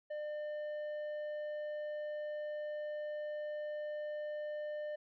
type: tone with tanh clipping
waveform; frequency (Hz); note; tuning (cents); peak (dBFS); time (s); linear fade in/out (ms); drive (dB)
sine; 600; D5; +37; -39; 0.1-4.96; 10; 7
effects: MP3 96 kbps